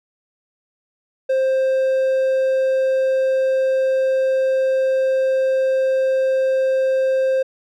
triangle tone, 527 Hz, C5, 12 cents sharp, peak -13 dBFS, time 1.29-7.43 s, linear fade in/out 10 ms, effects none

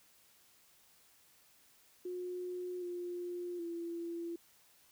sine tone with pitch steps, 360.3 / 352.8 / 339 Hz, F#4 / F4 / E4, -46 / +18 / +49 cents, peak -38 dBFS, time 2.05-4.36 s, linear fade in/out 5 ms, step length 770 ms, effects white hiss -66 dBFS RMS until 4.91 s

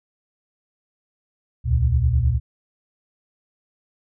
sine tone cluster, 67.4 / 76.9 / 119.1 Hz, C#2 / D#2 / A#2, -48 / -20 / +38 cents, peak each -20 / -20 / -20 dBFS, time 1.64-2.4 s, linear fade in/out 50 ms, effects none

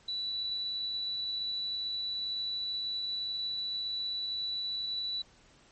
sine tone, 3951 Hz, B7, in tune, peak -32 dBFS, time 0.08-5.22 s, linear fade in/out 5 ms, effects pink hiss -61 dBFS RMS until 5.71 s + MP3 32 kbps

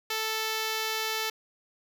5% pulse tone, 440 Hz, A4, in tune, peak -17 dBFS, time 0.1-1.3 s, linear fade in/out 5 ms, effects none

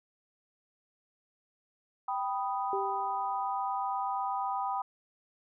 sine chord, G augmented, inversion none, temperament equal, 784 / 987.8 / 1244.5 Hz, G5 / B5 / D#6, 0 / 0 / 0 cents, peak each -33 / -34 / -37 dBFS, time 2.08-4.82 s, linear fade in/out 5 ms
sine tone with exponential decay, 392 Hz, G4, in tune, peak -30 dBFS, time 2.73-3.61 s, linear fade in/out 1 ms, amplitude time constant 190 ms
effects none

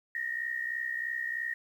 sine tone pair together, 1820.9 / 1884 Hz, A#6 / A#6, -41 / +18 cents, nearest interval minor second, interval 59 cents, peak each -36 / -33 dBFS, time 0.15-1.54 s, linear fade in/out 2 ms, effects 10-bit

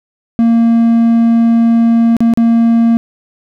triangle tone with dropouts, 230.8 Hz, A#3, 17 cents flat, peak -4 dBFS, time 0.39-2.97 s, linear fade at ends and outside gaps 0 ms, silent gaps 2.167-2.205 / 2.337-2.374 s, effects none

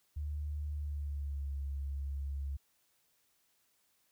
sine tone with pitch glide, 74.1 to 69.54 Hz, D2 to C#2, +16 to +6 cents, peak -35 dBFS, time 0.16-2.57 s, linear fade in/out 10 ms, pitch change -110 cents, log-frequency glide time 0.72-1.52 s, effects white hiss -74 dBFS RMS until 4.11 s

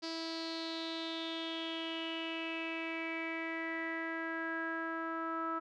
sawtooth tone with low-pass filter sweep, 327.2 Hz, E4, 13 cents flat, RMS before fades -39 dBFS, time 0.02-5.6 s, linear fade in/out 20 ms, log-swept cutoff 4800 to 1300 Hz, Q 7.1, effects none

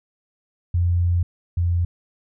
sine tone pair in turn, 87.31 / 86.66 Hz, F2 / F2, 0 / -13 cents, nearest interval unison, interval 13 cents, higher first, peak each -16 / -17 dBFS, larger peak first, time 0.74-1.23 / 1.57-1.85 s, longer first, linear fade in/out 5 ms, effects none

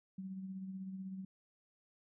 sine tone with tremolo, 190.1 Hz, F#3, 47 cents sharp, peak -40 dBFS, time 0.18-1.25 s, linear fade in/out 5 ms, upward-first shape sine, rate 16 Hz, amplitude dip 40%, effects none

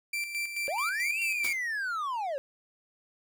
40% pulse tone with tremolo, 2349 Hz, D7, in tune, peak -29 dBFS, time 0.13-1.53 s, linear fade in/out 5 ms, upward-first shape square, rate 4.6 Hz, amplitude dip 55%
triangle linear two-way sweep, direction up then down, 523.3 to 2763 to 523.3 Hz, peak -28 dBFS, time 0.68-2.38 s, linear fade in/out 0 ms, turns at 1.2 s
white noise with exponential decay, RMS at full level -33 dBFS, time 1.44-1.63 s, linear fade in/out 5 ms, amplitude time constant 40 ms
effects none

